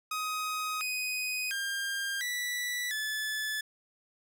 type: tone with pitch steps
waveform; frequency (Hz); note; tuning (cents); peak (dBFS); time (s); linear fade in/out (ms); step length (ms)
sawtooth; 1257 / 2500 / 1602 / 1962 / 1731; D#6 / D#7 / G6 / B6 / A6; +17 / +8 / +37 / -12 / -29; -28; 0.11-3.61; 5; 700
effects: none